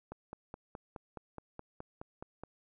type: click train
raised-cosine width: 1 ms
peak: -29 dBFS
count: 12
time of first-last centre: 0.12-2.436 s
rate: 4.75 Hz
effects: none